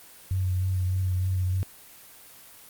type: tone with vibrato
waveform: sine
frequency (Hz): 92.5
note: F#2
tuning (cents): 0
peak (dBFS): -23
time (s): 0.31-1.63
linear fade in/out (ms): 0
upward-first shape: sine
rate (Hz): 3.3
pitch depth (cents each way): 25
effects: white hiss -49 dBFS RMS until 2.69 s + Opus 24 kbps